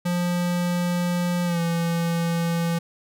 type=tone with pitch glide; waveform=square; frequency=176 to 168.64 Hz; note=F3 to E3; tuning=+14 to +40 cents; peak=-22 dBFS; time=0.05-2.79 s; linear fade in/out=10 ms; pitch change=-74 cents; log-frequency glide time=1.45-1.6 s; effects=none